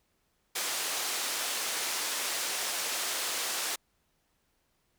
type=band-pass noise; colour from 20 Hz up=white; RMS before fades=-33 dBFS; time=0.55-3.76 s; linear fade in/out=10 ms; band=390 to 8800 Hz; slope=12 dB/octave; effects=pink hiss -74 dBFS RMS until 4.98 s